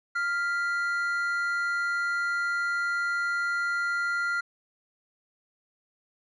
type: tone pair together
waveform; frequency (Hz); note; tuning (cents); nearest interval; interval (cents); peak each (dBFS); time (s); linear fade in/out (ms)
triangle; 1396.9 / 1975.5; F6 / B6; 0 / 0; tritone; 600; -24 / -34; 0.15-4.41; 10
effects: resampled to 22050 Hz